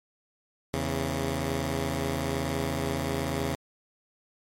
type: tone pair together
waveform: 10% pulse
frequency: 81.1 / 136.4 Hz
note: E2 / C#3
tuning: -28 / -28 cents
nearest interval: major sixth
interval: 900 cents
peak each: -22 dBFS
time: 0.74-3.55 s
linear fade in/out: 0 ms
effects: MP3 64 kbps